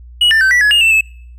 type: tone with pitch steps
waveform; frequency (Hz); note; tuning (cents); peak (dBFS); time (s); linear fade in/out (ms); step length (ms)
triangle; 2915 / 1783 / 1544 / 1954 / 1691 / 2842 / 2670 / 2607; F#7 / A6 / G6 / B6 / G#6 / F7 / E7 / E7; -26 / +22 / -27 / -19 / +31 / +30 / +22 / -20; -6; 0.21-1.01; 5; 100
effects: noise-tail reverb RT60 0.6 s tail -25 dB re dry + added 60 Hz sine -33 dBFS peak until 1.38 s